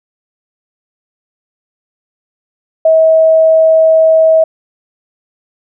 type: tone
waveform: sine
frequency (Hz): 642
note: E5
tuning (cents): -46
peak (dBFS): -4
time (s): 2.85-4.44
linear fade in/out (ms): 5
effects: none